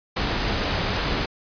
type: noise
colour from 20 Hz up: pink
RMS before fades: -24 dBFS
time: 0.16-1.26 s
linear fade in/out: 10 ms
effects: resampled to 11025 Hz